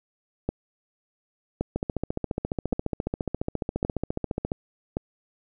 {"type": "two click trains", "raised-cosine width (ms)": 2, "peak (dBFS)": [-13, -12], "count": [41, 5], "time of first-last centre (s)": [[1.76, 4.519], [0.49, 4.969]], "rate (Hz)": [14.5, 0.893], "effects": []}